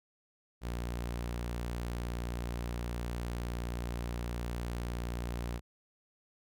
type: tone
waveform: sawtooth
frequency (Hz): 59.3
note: A#1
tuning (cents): +30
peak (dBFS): -31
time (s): 0.61-5.61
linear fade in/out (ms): 50
effects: none